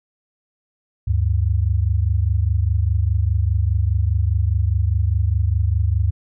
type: tone pair together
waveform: sine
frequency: 74.4 / 99.31 Hz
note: D2 / G2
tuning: +23 / +23 cents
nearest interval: perfect fourth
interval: 500 cents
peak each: -18 dBFS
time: 1.07-6.11 s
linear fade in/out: 10 ms
effects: none